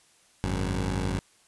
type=tone pair together; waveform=15% pulse; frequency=52.19 / 93 Hz; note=G#1 / F#2; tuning=+9 / +9 cents; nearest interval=minor seventh; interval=1000 cents; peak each=-23 dBFS; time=0.44-1.19 s; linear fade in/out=0 ms; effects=white hiss -61 dBFS RMS until 1.47 s + resampled to 24000 Hz